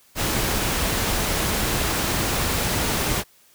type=noise; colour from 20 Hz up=pink; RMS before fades=-23 dBFS; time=0.15-3.24 s; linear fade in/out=50 ms; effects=white hiss -56 dBFS RMS until 3.54 s